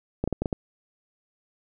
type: clicks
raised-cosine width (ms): 2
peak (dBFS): -12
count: 6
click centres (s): 0.24 / 0.276 / 0.327 / 0.42 / 0.458 / 0.528
effects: none